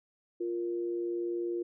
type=tone pair together; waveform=sine; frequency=349.2 / 469.8 Hz; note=F4 / A#4; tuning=0 / +13 cents; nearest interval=perfect fourth; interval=513 cents; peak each=-31 / -40 dBFS; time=0.4-1.63 s; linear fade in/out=10 ms; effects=none